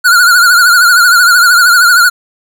square tone with vibrato, 1432 Hz, F6, 43 cents sharp, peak -4 dBFS, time 0.04-2.1 s, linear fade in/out 20 ms, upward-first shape triangle, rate 13 Hz, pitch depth 91 cents each way, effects none

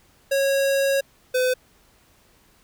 square tone pair in turn, 549 / 507.1 Hz, C#5 / B4, -17 / +46 cents, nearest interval minor second, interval 137 cents, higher first, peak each -19 dBFS, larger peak neither, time 0.31-1.01 / 1.34-1.54 s, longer first, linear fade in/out 10 ms, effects pink hiss -58 dBFS RMS until 2.63 s

